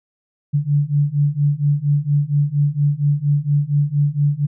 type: beating tone pair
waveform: sine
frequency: 142.8 / 147.1 Hz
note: D3 / D3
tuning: -48 / +3 cents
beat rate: 4.3 Hz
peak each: -18 / -17 dBFS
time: 0.53-4.47 s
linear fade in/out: 20 ms
effects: none